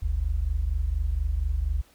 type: tone pair together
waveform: sine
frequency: 48.59 / 72.8 Hz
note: G1 / D2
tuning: -15 / -15 cents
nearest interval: perfect fifth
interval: 700 cents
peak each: -25 dBFS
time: 0.02-1.82 s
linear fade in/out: 10 ms
effects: tanh soft clip ceiling -17 dBFS + pink hiss -59 dBFS RMS until 1.94 s